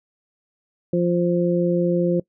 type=harmonic tone; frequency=174.61 Hz; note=F3; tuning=in tune; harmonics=1 / 2 / 3; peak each=-20 / -21 / -23 dBFS; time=0.93-2.2 s; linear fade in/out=5 ms; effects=noise-tail reverb RT60 0.1 s tail -22 dB re dry